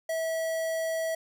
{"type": "tone with notch filter", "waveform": "square", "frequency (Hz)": 650, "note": "E5", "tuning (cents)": -24, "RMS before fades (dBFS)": -30, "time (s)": [0.09, 1.15], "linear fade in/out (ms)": 5, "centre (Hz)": 3700, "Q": 1.6, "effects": []}